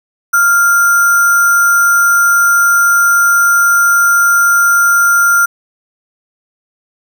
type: tone with sample-and-hold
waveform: sine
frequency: 1396.9 Hz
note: F6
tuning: in tune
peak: -6 dBFS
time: 0.33-5.46 s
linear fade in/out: 10 ms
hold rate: 7350 Hz
effects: none